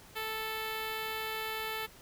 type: tone with notch filter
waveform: 5% pulse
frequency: 439.3 Hz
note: A4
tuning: 3 cents flat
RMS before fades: -37 dBFS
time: 0.15-1.87 s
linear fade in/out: 20 ms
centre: 5800 Hz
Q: 0.82
effects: pink hiss -55 dBFS RMS until 2.01 s